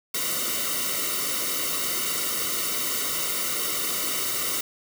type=noise with comb filter; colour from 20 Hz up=white; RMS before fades=-27 dBFS; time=0.14-4.61 s; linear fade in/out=5 ms; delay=1.2 ms; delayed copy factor=-1; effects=none